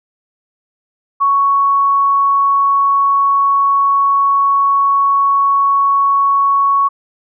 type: tone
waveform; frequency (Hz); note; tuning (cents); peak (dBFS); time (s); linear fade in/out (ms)
sine; 1112; C#6; +5; -9; 1.2-6.89; 20
effects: none